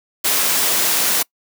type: noise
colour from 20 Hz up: white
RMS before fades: -17 dBFS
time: 0.24-1.23 s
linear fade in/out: 10 ms
effects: noise-tail reverb RT60 0.1 s tail -25 dB re dry + high-pass 200 Hz 12 dB/octave